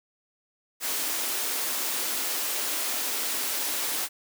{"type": "high-pass noise", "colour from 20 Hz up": "white", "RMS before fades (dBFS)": -29, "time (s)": [0.8, 4.09], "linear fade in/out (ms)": 50, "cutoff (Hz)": 230, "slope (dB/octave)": 48, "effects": []}